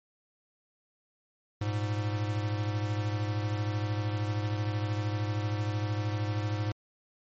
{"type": "beating tone pair", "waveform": "square", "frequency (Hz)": [103.83, 116.83], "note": ["G#2", "A#2"], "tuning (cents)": [0, 4], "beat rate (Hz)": 13, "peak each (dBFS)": [-30, -37], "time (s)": [1.61, 6.72], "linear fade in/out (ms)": 5, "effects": ["low-pass 6000 Hz 12 dB/octave", "MP3 32 kbps"]}